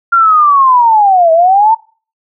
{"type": "linear two-way sweep", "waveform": "sine", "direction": "down then up", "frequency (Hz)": [1395, 639, 912], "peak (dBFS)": -4, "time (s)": [0.12, 1.75], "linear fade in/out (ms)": 10, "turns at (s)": 1.32, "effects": ["noise-tail reverb RT60 0.4 s tail -23 dB re dry"]}